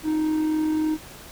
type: tone with amplitude modulation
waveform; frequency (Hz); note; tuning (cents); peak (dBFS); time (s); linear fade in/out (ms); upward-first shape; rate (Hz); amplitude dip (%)
triangle; 311.1; D#4; 0; -17; 0.03-0.98; 50; sine; 43.3; 30
effects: pink hiss -43 dBFS RMS until 1.31 s